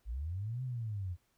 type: linear two-way sweep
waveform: sine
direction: up then down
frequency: 49.53 to 130.81 to 84.4 Hz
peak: -35 dBFS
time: 0.05-1.17 s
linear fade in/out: 50 ms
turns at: 0.63 s
effects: pink hiss -75 dBFS RMS until 1.37 s